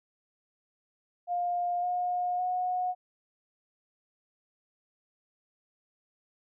sine tone with pitch steps, 706 / 717.1 / 728.4 Hz, F5 / F5 / F#5, +19 / +46 / -27 cents, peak -27 dBFS, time 1.27-2.95 s, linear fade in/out 50 ms, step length 560 ms, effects none

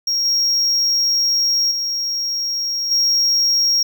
triangle tone with level steps, 5588 Hz, F8, in tune, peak -15 / -13 / -18 / -12 dBFS, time 0.07-3.83 s, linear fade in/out 5 ms, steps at 0.25 / 1.71 / 2.91 s, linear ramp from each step 5 ms, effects none

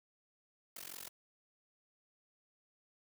white noise with amplitude modulation, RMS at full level -44 dBFS, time 0.76-1.09 s, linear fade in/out 5 ms, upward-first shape sine, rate 45.3 Hz, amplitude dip 100%, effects high-pass 100 Hz 12 dB/octave

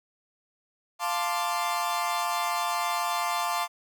40% pulse chord, D minor seventh, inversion first, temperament equal, 698.5 / 880 / 1046.5 / 1174.7 Hz, F5 / A5 / C6 / D6, 0 / 0 / 0 / 0 cents, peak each -31 dBFS, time 0.99-3.68 s, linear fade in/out 50 ms, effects none

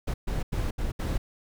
brown noise bursts at uneven times, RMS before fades -28 dBFS, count 5, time 0.07-0.14 / 0.27-0.43 / 0.52-0.71 / 0.78-0.92 / 0.99-1.18 s, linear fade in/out 10 ms, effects none

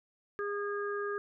harmonic tone, 408.2 Hz, G#4, 30 cents flat, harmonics 1 / 3 / 4, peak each -34 / -39 / -40 dBFS, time 0.39-1.18 s, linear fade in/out 0 ms, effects none

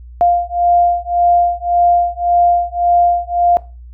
sine beating tone pair, 698.5 / 700.3 Hz, F5 / F5, 0 / +5 cents, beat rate 1.8 Hz, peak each -13 dBFS, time 0.21-3.57 s, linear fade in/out 0 ms, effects noise-tail reverb RT60 0.3 s tail -19 dB re dry + added 60 Hz sine -32 dBFS peak until 3.93 s

